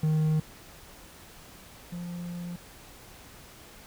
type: tone pair in turn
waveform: triangle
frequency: 155.56 / 174.61 Hz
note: D#3 / F3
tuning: 0 / 0 cents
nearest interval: major second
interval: 200 cents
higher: second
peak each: -20 / -32 dBFS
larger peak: first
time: 0.03-0.4 / 1.92-2.56 s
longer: second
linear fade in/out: 5 ms
effects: pink hiss -50 dBFS RMS until 3.86 s